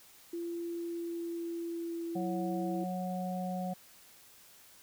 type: tone with pitch glide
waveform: sine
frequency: 341 to 335.1 Hz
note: F4 to E4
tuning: -41 to +29 cents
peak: -35 dBFS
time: 0.33-2.84 s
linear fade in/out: 5 ms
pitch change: -30 cents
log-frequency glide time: 0.61-2.32 s
type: harmonic tone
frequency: 183.3 Hz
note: F#3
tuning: 16 cents flat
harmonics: 1 / 3 / 4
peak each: -35 / -42 / -39 dBFS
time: 2.15-3.74 s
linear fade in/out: 10 ms
effects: white hiss -58 dBFS RMS until 4.82 s